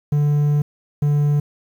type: tone pair in turn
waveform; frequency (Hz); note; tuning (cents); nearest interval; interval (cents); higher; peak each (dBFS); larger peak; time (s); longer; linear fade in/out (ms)
triangle; 146.83 / 146.31; D3 / D3; 0 / -6; unison; 6; first; -12; neither; 0.12-0.62 / 1.02-1.4; first; 5
effects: 8-bit